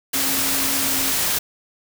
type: tone in noise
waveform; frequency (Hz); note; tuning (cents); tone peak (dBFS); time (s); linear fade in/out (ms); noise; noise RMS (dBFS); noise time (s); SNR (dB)
sine; 270.6; C#4; -42; -30; 0.14-1.12; 10; white; -21; 0.13-1.39; -12
effects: none